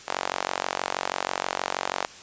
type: tone with high-pass filter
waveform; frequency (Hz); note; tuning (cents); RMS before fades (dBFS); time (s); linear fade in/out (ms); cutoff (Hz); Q
sawtooth; 46.25; F#1; 0; -30; 0.07-2.07; 20; 760; 1.4
effects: white hiss -45 dBFS RMS until 2.22 s + resampled to 16000 Hz